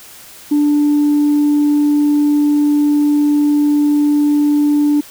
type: tone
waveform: sine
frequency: 293.7 Hz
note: D4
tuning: in tune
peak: -8 dBFS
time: 0.51-5.01 s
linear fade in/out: 10 ms
effects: tanh soft clip ceiling -7 dBFS + white hiss -38 dBFS RMS until 5.1 s